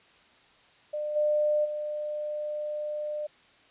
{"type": "tone with level steps", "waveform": "sine", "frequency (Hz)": 600, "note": "D5", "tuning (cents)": 37, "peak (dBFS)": [-29, -22, -30], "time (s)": [0.93, 3.27], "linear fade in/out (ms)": 10, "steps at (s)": [1.15, 1.64], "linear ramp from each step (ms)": 20, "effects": ["white hiss -59 dBFS RMS until 3.7 s", "resampled to 8000 Hz"]}